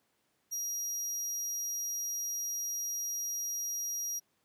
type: tone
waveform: 35% pulse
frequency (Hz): 5720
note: F8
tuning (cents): +41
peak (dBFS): -31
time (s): 0.51-4.2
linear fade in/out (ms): 20
effects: pink hiss -75 dBFS RMS until 4.44 s + high-pass 150 Hz 12 dB/octave